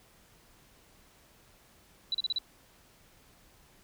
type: tone bursts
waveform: sine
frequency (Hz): 3951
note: B7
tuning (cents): 0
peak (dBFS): -27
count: 5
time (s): 2.12-2.385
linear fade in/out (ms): 2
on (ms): 25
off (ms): 35
effects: pink hiss -61 dBFS RMS until 3.83 s